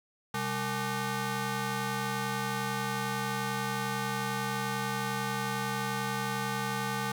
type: ring-modulated tone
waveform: 15% pulse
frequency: 329.6 Hz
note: E4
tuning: in tune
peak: -21 dBFS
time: 0.34-7.12 s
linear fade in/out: 5 ms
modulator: 530 Hz
effects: none